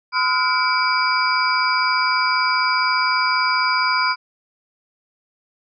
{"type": "tone cluster", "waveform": "sine", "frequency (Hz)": [1018, 1283, 1427, 2306, 4859], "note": ["C6", "E6", "F6", "D7", "D#8"], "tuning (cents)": [-48, -47, 37, -32, -42], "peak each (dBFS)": [-20, -27, -22, -23, -23], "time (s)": [0.12, 4.16], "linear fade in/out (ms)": 50, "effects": []}